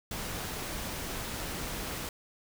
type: noise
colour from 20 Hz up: pink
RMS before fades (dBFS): -37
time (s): 0.11-2.09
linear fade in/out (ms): 2
effects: none